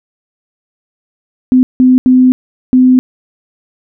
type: tone bursts at uneven times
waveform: sine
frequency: 254.9 Hz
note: C4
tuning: 45 cents flat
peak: -3 dBFS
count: 4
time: 1.52-1.63 / 1.8-1.98 / 2.06-2.32 / 2.73-2.99 s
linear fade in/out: 0 ms
effects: none